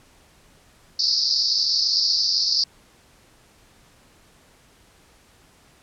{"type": "band-pass noise", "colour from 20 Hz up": "pink", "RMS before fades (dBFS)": -21, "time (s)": [0.99, 2.64], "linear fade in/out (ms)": 5, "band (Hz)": [4400, 5300], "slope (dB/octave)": 96, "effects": ["pink hiss -55 dBFS RMS until 5.82 s", "low-pass 11000 Hz 12 dB/octave"]}